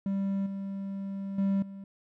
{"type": "tone with level steps", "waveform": "triangle", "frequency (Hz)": 196, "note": "G3", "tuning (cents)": 0, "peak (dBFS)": [-25, -31, -22, -38], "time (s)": [0.06, 1.84], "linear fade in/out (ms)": 2, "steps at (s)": [0.46, 1.38, 1.62], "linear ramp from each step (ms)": 5, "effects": []}